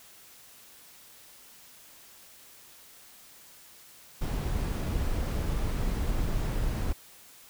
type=noise; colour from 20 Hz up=brown; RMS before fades=-29 dBFS; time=4.21-6.93 s; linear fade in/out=10 ms; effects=white hiss -53 dBFS RMS until 7.49 s